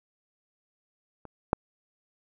clicks, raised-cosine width 1 ms, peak -29 / -7 dBFS, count 2, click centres 1.253 / 1.531 s, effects none

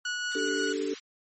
sawtooth tone with tremolo, 1465 Hz, F#6, 18 cents flat, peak -25 dBFS, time 0.05-0.73 s, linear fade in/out 5 ms, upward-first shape triangle, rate 5.6 Hz, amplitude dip 25%
white high-pass noise, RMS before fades -40 dBFS, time 0.3-1 s, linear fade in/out 20 ms, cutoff 1200 Hz, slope 24 dB/octave
sine chord, D suspended fourth, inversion none, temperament equal with one note detuned, 293.7 / 388.8 / 440 Hz, D4 / G4 / A4, 0 / -14 / 0 cents, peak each -32 dBFS, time 0.35-0.94 s, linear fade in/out 5 ms
effects MP3 32 kbps

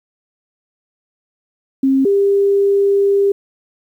sine tone pair in turn, 268.4 / 398.6 Hz, C4 / G4, +44 / +29 cents, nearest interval perfect fifth, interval 685 cents, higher second, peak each -10 dBFS, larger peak neither, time 1.83-2.05 / 2.05-3.32 s, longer second, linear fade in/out 5 ms, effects 8-bit

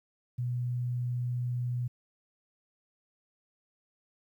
sine tone, 122.8 Hz, B2, 9 cents flat, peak -29 dBFS, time 0.38-1.88 s, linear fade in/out 10 ms, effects 11-bit

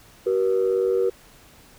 sine tone pair together, 380.2 / 478.4 Hz, F#4 / A#4, +47 / +45 cents, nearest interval major third, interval 398 cents, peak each -20 dBFS, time 0.26-1.1 s, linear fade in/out 10 ms, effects tanh soft clip ceiling -13 dBFS + pink hiss -51 dBFS RMS until 1.78 s

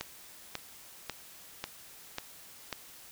click train, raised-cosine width 0.2 ms, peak -17 dBFS, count 6, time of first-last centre 0.01-2.727 s, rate 1.84 Hz, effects white hiss -52 dBFS RMS until 3.11 s

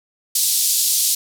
white band-pass noise, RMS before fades -18 dBFS, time 0.35-1.15 s, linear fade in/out 5 ms, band 3900 to 13000 Hz, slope 24 dB/octave, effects none

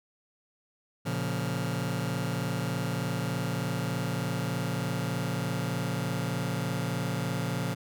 sawtooth chord, Bb minor, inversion none, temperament just, 116.54 / 139.85 / 174.81 Hz, Bb2 / Db3 / F3, 0 / +16 / +2 cents, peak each -29 dBFS, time 1.05-7.75 s, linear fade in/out 20 ms, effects none

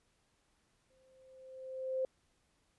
sine tone with exponential growth, 522 Hz, C5, 4 cents flat, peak -30 dBFS, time 0.9-2.05 s, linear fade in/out 2 ms, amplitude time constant 250 ms, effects pink hiss -75 dBFS RMS until 2.78 s + resampled to 24000 Hz

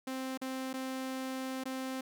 sawtooth tone with dropouts, 261.9 Hz, C4, 2 cents sharp, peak -32 dBFS, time 0.07-2.01 s, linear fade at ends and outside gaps 5 ms, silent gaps 0.375-0.415 / 0.731-0.738 / 1.638-1.655 s, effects none

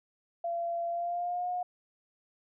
sine tone with pitch glide, 683 to 719.4 Hz, F5 to F#5, -39 to -49 cents, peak -30 dBFS, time 0.44-1.63 s, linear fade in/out 5 ms, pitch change +90 cents, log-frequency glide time 0.88-1.49 s, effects none

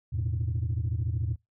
sine chord, E suspended fourth, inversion none, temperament equal, 82.41 / 110 / 123.47 Hz, E2 / A2 / B2, 0 / 0 / 0 cents, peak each -29 / -28 / -32 dBFS, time 0.12-1.36 s, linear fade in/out 20 ms, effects noise-tail reverb RT60 0.2 s tail -25 dB re dry + tanh soft clip ceiling -22 dBFS

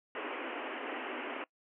pink band-pass noise, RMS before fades -40 dBFS, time 0.15-1.44 s, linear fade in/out 2 ms, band 250 to 3000 Hz, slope 96 dB/octave, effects noise-tail reverb RT60 0.1 s tail -22 dB re dry

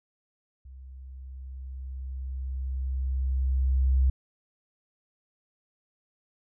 sine tone with level ramp, 65.41 Hz, C2, in tune, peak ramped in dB -43 to -18 dBFS, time 0.65-4.1 s, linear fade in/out 5 ms, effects none

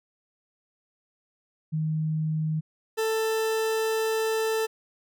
sine / 40% pulse tone pair in turn, 156.5 / 442.6 Hz, D#3 / A4, +10 / +10 cents, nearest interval octave + tritone, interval 1800 cents, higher second, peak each -24 / -23 dBFS, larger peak second, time 1.72-2.61 / 2.97-4.67 s, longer second, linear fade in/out 20 ms, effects none

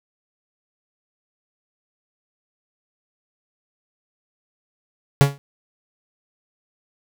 45% pulse tone with exponential decay, 140.4 Hz, C#3, 22 cents sharp, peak -6 dBFS, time 5.21-5.38 s, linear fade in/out 0 ms, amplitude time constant 36 ms, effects none

